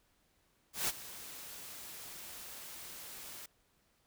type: noise with ADSR envelope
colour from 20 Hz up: white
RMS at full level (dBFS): -32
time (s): 0.73-3.46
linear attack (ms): 150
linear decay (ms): 36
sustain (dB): -16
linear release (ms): 5
effects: pink hiss -73 dBFS RMS until 4.06 s